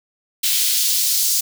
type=noise with high-pass filter sweep; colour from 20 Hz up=white; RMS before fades=-18 dBFS; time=0.43-1.41 s; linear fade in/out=10 ms; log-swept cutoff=3200 to 5200 Hz; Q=1.4; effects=none